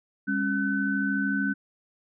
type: tone cluster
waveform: sine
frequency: 201 / 274.3 / 1511 Hz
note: G3 / C#4 / F#6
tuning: +44 / -18 / +36 cents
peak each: -28 dBFS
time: 0.27-1.54 s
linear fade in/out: 20 ms
effects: none